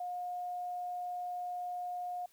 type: tone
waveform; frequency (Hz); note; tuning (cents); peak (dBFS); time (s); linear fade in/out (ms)
sine; 716; F5; +43; -36; 0-2.26; 5
effects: white hiss -67 dBFS RMS until 2.32 s